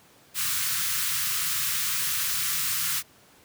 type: band-stop noise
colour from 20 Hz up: white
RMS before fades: -27 dBFS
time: 0.34-3.03 s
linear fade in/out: 50 ms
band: 170 to 1100 Hz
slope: 48 dB/octave
effects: pink hiss -56 dBFS RMS until 3.44 s + high-pass 100 Hz 12 dB/octave